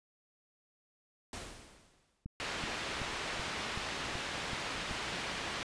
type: noise with exponential decay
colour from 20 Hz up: pink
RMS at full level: -41 dBFS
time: 1.33-2.25 s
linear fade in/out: 2 ms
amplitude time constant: 200 ms
type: click train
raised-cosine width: 5 ms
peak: -29 dBFS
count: 8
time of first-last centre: 2.26-4.912 s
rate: 2.64 Hz
type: low-pass noise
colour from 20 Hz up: white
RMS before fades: -39 dBFS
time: 2.4-5.63 s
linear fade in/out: 0 ms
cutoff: 3100 Hz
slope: 12 dB/octave
effects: resampled to 22050 Hz